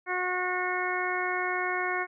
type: harmonic tone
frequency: 363.7 Hz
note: F#4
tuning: 30 cents flat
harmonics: 1 / 2 / 3 / 4 / 5 / 6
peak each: -34 / -34 / -34 / -34 / -34 / -34 dBFS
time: 0.06-2.07 s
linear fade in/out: 50 ms
effects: none